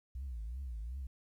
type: tone with vibrato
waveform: sine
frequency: 60.4 Hz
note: B1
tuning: 38 cents flat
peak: -37 dBFS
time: 0.15-1.07 s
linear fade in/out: 5 ms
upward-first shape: triangle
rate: 2.7 Hz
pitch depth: 260 cents each way
effects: tanh soft clip ceiling -36 dBFS + 12-bit